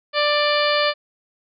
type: harmonic tone with a mistuned harmonic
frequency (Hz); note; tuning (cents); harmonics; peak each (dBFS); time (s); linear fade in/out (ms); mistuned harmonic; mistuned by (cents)
590; D5; +8; 1 / 2 / 3 / 4 / 5 / 6 / 7 / 8; -20 / -23 / -25 / -26 / -27 / -28 / -28 / -29; 0.13-0.94; 50; 7; +43
effects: none